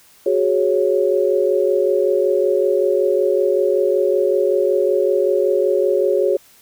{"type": "chord", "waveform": "sine", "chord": "F# suspended second", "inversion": "none", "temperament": "equal with one note detuned", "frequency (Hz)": [370, 415.3, 552.4], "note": ["F#4", "G#4", "C#5"], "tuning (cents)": [0, 0, -6], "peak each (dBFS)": -18, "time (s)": [0.26, 6.37], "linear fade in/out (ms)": 5, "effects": ["white hiss -50 dBFS RMS until 6.61 s"]}